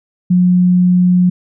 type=tone; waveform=sine; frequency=180 Hz; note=F#3; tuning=47 cents flat; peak=-7 dBFS; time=0.3-1.3 s; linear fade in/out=10 ms; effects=none